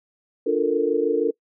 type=chord; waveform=sine; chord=Bb major seventh; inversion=first; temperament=equal; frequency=293.7 / 349.2 / 440 / 466.2 Hz; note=D4 / F4 / A4 / Bb4; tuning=0 / 0 / 0 / 0 cents; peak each=-26 / -26 / -22 / -22 dBFS; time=0.46-1.31 s; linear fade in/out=10 ms; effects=noise-tail reverb RT60 0.1 s tail -23 dB re dry